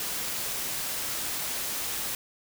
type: noise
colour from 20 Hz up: white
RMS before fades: -32 dBFS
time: 0-2.15 s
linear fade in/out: 2 ms
effects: none